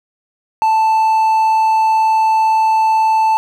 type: tone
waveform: triangle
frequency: 881 Hz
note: A5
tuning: 2 cents sharp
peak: -8 dBFS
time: 0.62-3.37 s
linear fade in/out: 0 ms
effects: none